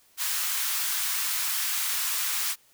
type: high-pass noise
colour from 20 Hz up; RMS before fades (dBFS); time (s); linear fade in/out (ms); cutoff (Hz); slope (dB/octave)
white; -28; 0.17-2.56; 50; 1000; 24
effects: white hiss -61 dBFS RMS until 2.73 s